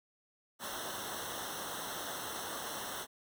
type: noise with comb filter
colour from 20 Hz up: pink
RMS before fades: -41 dBFS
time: 0.59-3.07 s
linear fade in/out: 50 ms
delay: 0.42 ms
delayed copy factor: -1
effects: none